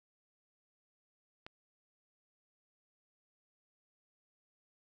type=click; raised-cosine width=0.3 ms; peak=-30 dBFS; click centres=1.465 s; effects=none